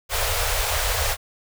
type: band-stop noise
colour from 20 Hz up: pink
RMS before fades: -23 dBFS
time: 0.09-1.17 s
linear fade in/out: 50 ms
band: 100 to 460 Hz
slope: 48 dB/octave
effects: none